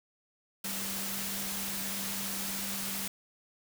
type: tone in noise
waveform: sine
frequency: 196 Hz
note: G3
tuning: in tune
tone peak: -42 dBFS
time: 0.64-3.08 s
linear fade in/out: 5 ms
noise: white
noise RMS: -36 dBFS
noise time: 0.64-3.08 s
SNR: -9 dB
effects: none